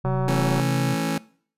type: tone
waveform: sine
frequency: 132.1 Hz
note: C3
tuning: 17 cents sharp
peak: -22 dBFS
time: 0.04-0.95 s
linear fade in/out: 20 ms
type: click train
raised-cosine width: 1 ms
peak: -15 dBFS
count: 104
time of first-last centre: 0.05-0.598 s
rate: 188 Hz
type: chord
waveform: sawtooth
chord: A major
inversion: second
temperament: just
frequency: 165 / 220 / 275 Hz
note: E3 / A3 / C#4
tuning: +2 / 0 / -14 cents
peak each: -23 / -25 / -23 dBFS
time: 0.28-1.18 s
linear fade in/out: 2 ms
effects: noise-tail reverb RT60 0.5 s tail -21 dB re dry + resampled to 32000 Hz